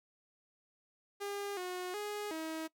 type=tone with pitch steps; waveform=sawtooth; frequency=403.7 / 363 / 415.7 / 319.4 Hz; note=G#4 / F#4 / G#4 / D#4; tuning=-49 / -33 / +2 / +45 cents; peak=-34 dBFS; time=1.2-2.68 s; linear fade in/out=20 ms; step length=370 ms; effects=noise-tail reverb RT60 0.1 s tail -20 dB re dry